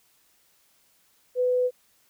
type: tone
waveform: sine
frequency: 499.5 Hz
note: B4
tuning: 20 cents sharp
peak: -20 dBFS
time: 1.35-1.71 s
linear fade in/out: 50 ms
effects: white hiss -64 dBFS RMS until 2.09 s